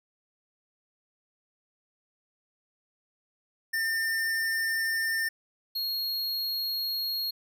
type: tone pair in turn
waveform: square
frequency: 1803 / 4288 Hz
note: A6 / C8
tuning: +42 / +42 cents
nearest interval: octave + minor third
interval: 1500 cents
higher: second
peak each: -27 / -29 dBFS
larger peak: first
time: 3.73-5.29 / 5.75-7.31 s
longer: neither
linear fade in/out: 10 ms
effects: none